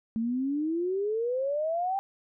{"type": "exponential sweep", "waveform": "sine", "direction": "up", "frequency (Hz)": [220, 797], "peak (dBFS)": -26, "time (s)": [0.16, 1.99], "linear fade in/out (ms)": 0, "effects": []}